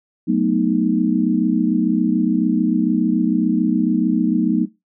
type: chord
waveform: sine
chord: B dominant seventh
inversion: second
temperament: equal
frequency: 185 / 220 / 246.9 / 311.1 Hz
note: F#3 / A3 / B3 / D#4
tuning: 0 / 0 / 0 / 0 cents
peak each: -20 dBFS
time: 0.27-4.66 s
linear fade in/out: 20 ms
effects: noise-tail reverb RT60 0.2 s tail -18 dB re dry